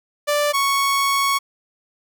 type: tone pair in turn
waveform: sawtooth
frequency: 587.3 / 1108.7 Hz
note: D5 / C#6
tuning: 0 / 0 cents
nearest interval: major seventh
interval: 1100 cents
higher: second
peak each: -13 dBFS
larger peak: neither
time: 0.27-0.53 / 0.53-1.39 s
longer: second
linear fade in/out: 20 ms
effects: none